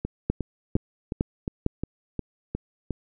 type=two click trains; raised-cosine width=3 ms; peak=-15 / -9 dBFS; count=9 / 4; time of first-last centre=0.05-2.907 / 0.3-1.664 s; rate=2.8 / 2.2 Hz; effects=none